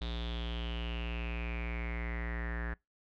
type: tone with low-pass filter sweep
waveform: square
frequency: 58.3 Hz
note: A#1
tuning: 1 cent sharp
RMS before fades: -37 dBFS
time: 0.01-2.74 s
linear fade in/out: 5 ms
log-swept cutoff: 3700 to 1700 Hz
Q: 8.3
effects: noise-tail reverb RT60 0.2 s tail -25 dB re dry